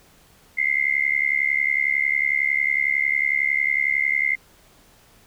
sine tone with amplitude modulation, 2093 Hz, C7, in tune, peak -14 dBFS, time 0.57-4.36 s, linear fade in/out 20 ms, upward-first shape sine, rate 71 Hz, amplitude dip 100%, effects pink hiss -54 dBFS RMS until 5.26 s

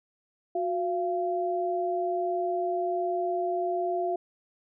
sine tone pair together, 363.9 / 687 Hz, F#4 / F5, -29 / -29 cents, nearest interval major seventh, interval 1100 cents, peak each -29 / -28 dBFS, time 0.55-4.16 s, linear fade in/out 5 ms, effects none

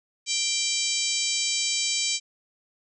harmonic tone, 784 Hz, G5, in tune, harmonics 3 / 4 / 5 / 6 / 7 / 8 / 9 / 10, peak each -32 / -32 / -32 / -32 / -32 / -32 / -32 / -32 dBFS, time 0.26-2.2 s, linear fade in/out 50 ms, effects none

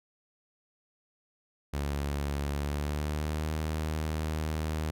sawtooth tone with pitch glide, 71.4 to 77.86 Hz, D2 to D#2, -48 to +2 cents, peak -26 dBFS, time 1.73-4.91 s, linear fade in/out 10 ms, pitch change +150 cents, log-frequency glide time 2.53-3.5 s, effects none

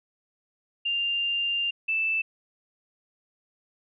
sine tone pair in turn, 2794 / 2642 Hz, F7 / E7, 0 / +3 cents, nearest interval minor second, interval 97 cents, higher first, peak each -24 / -23 dBFS, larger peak second, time 0.85-1.71 / 1.88-2.22 s, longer first, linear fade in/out 10 ms, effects none

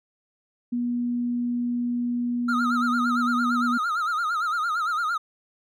sine tone, 241.7 Hz, B3, 37 cents flat, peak -23 dBFS, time 0.72-3.78 s, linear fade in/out 10 ms
triangle tone with vibrato, 1318.5 Hz, E6, in tune, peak -21 dBFS, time 2.48-5.18 s, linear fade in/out 10 ms, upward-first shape sine, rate 8.8 Hz, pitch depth 130 cents each way
effects none

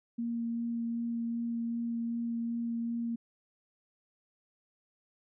sine tone with vibrato, 233.1 Hz, A#3, in tune, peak -31 dBFS, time 0.18-3.16 s, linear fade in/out 10 ms, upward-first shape sine, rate 2.6 Hz, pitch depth 9 cents each way, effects none

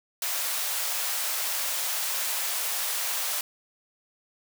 white high-pass noise, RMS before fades -29 dBFS, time 0.22-3.41 s, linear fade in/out 2 ms, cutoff 560 Hz, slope 24 dB/octave, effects none

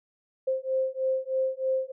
sine beating tone pair, 523.3 / 526.5 Hz, C5 / C5, 0 / +11 cents, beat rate 3.2 Hz, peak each -28 dBFS, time 0.47-1.92 s, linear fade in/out 10 ms, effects none

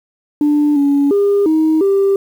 sine tone with pitch steps, 295.1 / 282.9 / 403.3 / 315.3 / 393.6 Hz, D4 / C#4 / G4 / D#4 / G4, +8 / +35 / +49 / +23 / +7 cents, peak -8 dBFS, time 0.41-2.16 s, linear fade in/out 2 ms, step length 350 ms, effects tanh soft clip ceiling -7 dBFS + 7-bit

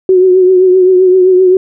sine tone with vibrato, 370 Hz, F#4, in tune, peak -3 dBFS, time 0.09-1.57 s, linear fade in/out 2 ms, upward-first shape triangle, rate 7.7 Hz, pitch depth 47 cents each way, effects none

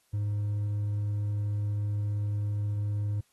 sine tone with hard clipping, 103.3 Hz, G#2, 9 cents flat, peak -28 dBFS, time 0.13-3.21 s, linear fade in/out 10 ms, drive 2 dB, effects white hiss -69 dBFS RMS until 3.32 s + AAC 32 kbps

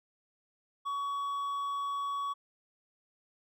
triangle tone with hard clipping, 1125 Hz, C#6, 25 cents sharp, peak -33 dBFS, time 0.85-2.34 s, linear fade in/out 20 ms, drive 7 dB, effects none

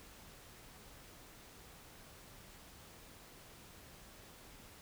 silence, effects pink hiss -57 dBFS RMS until 4.81 s

